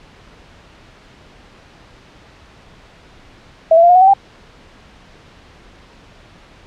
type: tone with pitch steps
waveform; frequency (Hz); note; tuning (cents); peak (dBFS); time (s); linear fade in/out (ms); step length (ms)
sine; 650 / 671.4 / 693.4 / 716.2 / 739.8 / 764.1 / 789.2; E5 / E5 / F5 / F5 / F#5 / G5 / G5; -24 / +32 / -13 / +43 / 0 / -44 / +11; -5; 3.71-4.137; 5; 61
effects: pink hiss -44 dBFS RMS until 6.66 s + low-pass 4000 Hz 12 dB/octave